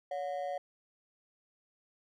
triangle ring-modulated tone, 644 Hz, E5, 41 cents flat, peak -29 dBFS, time 0.11-0.58 s, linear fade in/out 5 ms, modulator 79.2 Hz, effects none

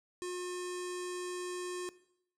square tone with low-pass filter, 359.2 Hz, F4, 49 cents sharp, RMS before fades -39 dBFS, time 0.22-1.89 s, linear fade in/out 0 ms, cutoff 8600 Hz, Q 2.8, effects noise-tail reverb RT60 0.7 s tail -18 dB re dry

